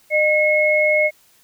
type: tone pair together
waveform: sine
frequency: 610 / 2174 Hz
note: D#5 / C#7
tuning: -34 / -34 cents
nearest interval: octave + minor seventh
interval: 2200 cents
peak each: -16 dBFS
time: 0.1-1.11 s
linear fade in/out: 50 ms
effects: white hiss -55 dBFS RMS until 1.43 s